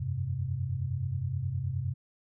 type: chord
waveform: sine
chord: F suspended second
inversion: none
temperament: equal with one note detuned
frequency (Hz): 88.42 / 98 / 130.81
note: F2 / G2 / C3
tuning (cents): +22 / 0 / 0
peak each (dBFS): -36 / -34 / -32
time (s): 0-1.94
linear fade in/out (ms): 10
effects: none